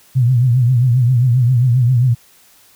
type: tone with vibrato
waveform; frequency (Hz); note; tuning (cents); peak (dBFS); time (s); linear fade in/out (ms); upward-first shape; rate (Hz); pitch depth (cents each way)
sine; 123.9; B2; +6; -9; 0.15-2.15; 20; triangle; 7.5; 130
effects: white hiss -49 dBFS RMS until 2.75 s